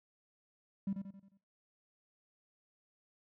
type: tone with echo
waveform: triangle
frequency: 196 Hz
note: G3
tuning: in tune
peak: -29 dBFS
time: 0.87-0.93 s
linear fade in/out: 5 ms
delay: 89 ms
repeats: 5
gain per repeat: -7 dB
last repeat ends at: 1.375 s
effects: noise-tail reverb RT60 0.3 s tail -20 dB re dry + tanh soft clip ceiling -29 dBFS